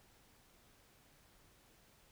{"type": "silence", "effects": ["pink hiss -67 dBFS RMS until 2.11 s"]}